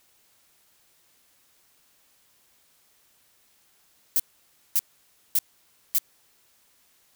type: noise bursts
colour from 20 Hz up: violet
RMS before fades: -21 dBFS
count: 4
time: 4.16-5.984 s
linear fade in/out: 0 ms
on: 36 ms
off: 560 ms
effects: white hiss -63 dBFS RMS until 7.15 s